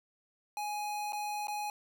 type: tone with dropouts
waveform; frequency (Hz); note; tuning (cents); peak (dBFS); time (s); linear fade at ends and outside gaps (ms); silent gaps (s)
square; 834; G#5; +7; -35; 0.57-1.7; 1; 1.123-1.131 / 1.471-1.482
effects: none